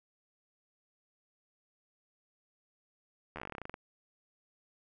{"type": "slowing click train", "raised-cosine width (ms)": 0.5, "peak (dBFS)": -26, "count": 16, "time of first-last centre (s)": [3.36, 3.741], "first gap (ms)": 12, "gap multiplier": 1.1, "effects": []}